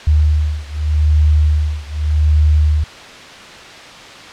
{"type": "beating tone pair", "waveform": "sine", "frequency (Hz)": [75.5, 76.34], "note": ["D2", "D#2"], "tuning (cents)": [48, -32], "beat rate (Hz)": 0.84, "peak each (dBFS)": [-13, -14], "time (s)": [0.07, 2.84], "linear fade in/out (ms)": 5, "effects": ["white hiss -34 dBFS RMS until 4.32 s", "low-pass 4000 Hz 12 dB/octave"]}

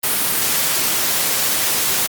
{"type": "noise", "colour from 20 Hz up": "white", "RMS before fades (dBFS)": -18, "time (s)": [0.03, 2.07], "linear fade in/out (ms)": 10, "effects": ["high-pass 100 Hz 12 dB/octave", "Opus 32 kbps"]}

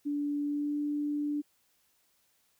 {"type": "tone with pitch glide", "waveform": "sine", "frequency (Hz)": [290, 293.4], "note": ["D4", "D4"], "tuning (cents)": [-22, -2], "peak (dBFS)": -29, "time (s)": [0.05, 1.42], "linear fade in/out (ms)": 20, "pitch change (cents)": 20, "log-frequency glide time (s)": [0.43, 0.77], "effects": ["white hiss -71 dBFS RMS until 2.59 s"]}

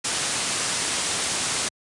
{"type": "low-pass noise", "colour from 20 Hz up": "white", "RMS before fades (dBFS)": -26, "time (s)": [0.04, 1.69], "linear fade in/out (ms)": 10, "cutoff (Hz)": 10000, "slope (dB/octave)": 96, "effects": ["high-pass 80 Hz 12 dB/octave", "resampled to 24000 Hz"]}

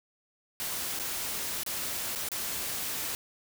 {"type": "noise with dropouts", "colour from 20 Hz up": "white", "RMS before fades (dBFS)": -34, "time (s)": [0.6, 3.15], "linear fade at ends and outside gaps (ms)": 0, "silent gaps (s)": [[0.99, 0.997], [1.634, 1.663], [2.151, 2.158], [2.287, 2.317]], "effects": []}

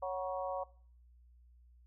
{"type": "harmonic tone with a mistuned harmonic", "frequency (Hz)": 185, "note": "F#3", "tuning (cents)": 0, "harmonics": [3, 4, 5, 6], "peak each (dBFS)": [-38, -40, -42, -44], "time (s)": [0.02, 0.64], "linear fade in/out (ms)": 10, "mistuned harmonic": 5, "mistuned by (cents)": 48, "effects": ["noise-tail reverb RT60 0.5 s tail -20 dB re dry", "added 60 Hz sine -59 dBFS peak until 1.86 s"]}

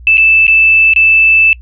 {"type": "tone with dropouts", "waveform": "sine", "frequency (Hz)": 2637, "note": "E7", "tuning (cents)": 0, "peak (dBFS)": -4, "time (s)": [0.07, 1.53], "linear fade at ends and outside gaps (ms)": 1, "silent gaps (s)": [[0.172, 0.179], [0.468, 0.479], [0.936, 0.961]], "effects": ["noise-tail reverb RT60 0.1 s tail -25 dB re dry", "added 60 Hz sine -30 dBFS peak until 1.61 s"]}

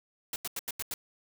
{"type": "noise bursts", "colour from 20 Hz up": "white", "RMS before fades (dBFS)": -35, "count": 6, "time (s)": [0.33, 0.94], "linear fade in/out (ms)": 2, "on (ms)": 30, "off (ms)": 86, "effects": []}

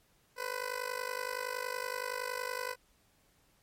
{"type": "tone with amplitude modulation", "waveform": "15% pulse", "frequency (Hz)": 501, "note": "B4", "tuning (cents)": 25, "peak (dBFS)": -25, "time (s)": [0.36, 2.76], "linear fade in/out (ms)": 50, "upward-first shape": "sine", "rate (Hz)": 50.7, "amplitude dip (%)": 90, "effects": ["pink hiss -69 dBFS RMS until 3.62 s", "MP3 64 kbps"]}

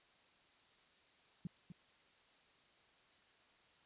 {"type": "tone with echo", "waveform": "sine", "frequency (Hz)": 173, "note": "F3", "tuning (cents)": -16, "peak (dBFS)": -39, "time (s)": [1.45, 1.47], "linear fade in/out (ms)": 2, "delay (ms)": 250, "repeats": 1, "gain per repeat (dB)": -9, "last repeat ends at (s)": 1.72, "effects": ["white hiss -69 dBFS RMS until 3.85 s", "resampled to 8000 Hz"]}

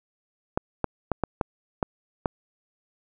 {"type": "clicks", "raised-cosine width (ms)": 1, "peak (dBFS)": -9, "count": 7, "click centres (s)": [0.575, 0.843, 1.117, 1.237, 1.412, 1.828, 2.258], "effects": []}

